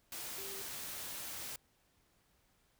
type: tone in noise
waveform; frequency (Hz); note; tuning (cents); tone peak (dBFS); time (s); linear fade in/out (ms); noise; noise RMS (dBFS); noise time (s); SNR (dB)
sine; 392; G4; 0; -49; 0.38-0.62; 2; white; -44; 0.12-1.56; -8
effects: pink hiss -73 dBFS RMS until 2.79 s